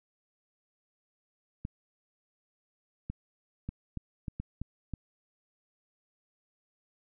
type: clicks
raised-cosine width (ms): 5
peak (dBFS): -23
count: 8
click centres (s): 1.651 / 3.1 / 3.69 / 3.973 / 4.282 / 4.4 / 4.616 / 4.937
effects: none